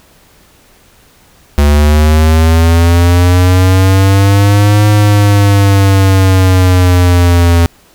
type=linear two-way sweep; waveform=square; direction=up then down; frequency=71.9 to 105.1 to 84.5 Hz; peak=-5 dBFS; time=1.58-7.66 s; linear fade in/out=0 ms; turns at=4.87 s; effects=pink hiss -45 dBFS RMS until 7.94 s